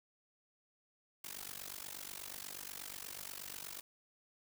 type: noise with amplitude modulation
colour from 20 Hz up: white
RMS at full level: -43 dBFS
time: 1.24-3.81 s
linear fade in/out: 5 ms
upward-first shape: sine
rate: 48.3 Hz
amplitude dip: 95%
effects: none